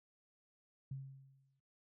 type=tone with exponential decay; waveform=sine; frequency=135.2 Hz; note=C#3; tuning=43 cents flat; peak=-39 dBFS; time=0.91-1.6 s; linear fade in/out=5 ms; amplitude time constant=150 ms; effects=noise-tail reverb RT60 0.3 s tail -18 dB re dry